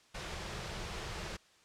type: band-stop noise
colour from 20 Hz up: pink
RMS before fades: -41 dBFS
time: 0.14-1.37 s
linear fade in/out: 10 ms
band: 220 to 320 Hz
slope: 96 dB/octave
effects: white hiss -64 dBFS RMS until 1.64 s + low-pass 6000 Hz 12 dB/octave